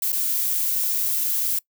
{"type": "noise with dropouts", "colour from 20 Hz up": "violet", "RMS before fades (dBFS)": -23, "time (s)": [0.02, 1.59], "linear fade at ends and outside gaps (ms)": 5, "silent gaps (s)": [0.122, 0.126], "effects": ["noise-tail reverb RT60 0.1 s tail -23 dB re dry"]}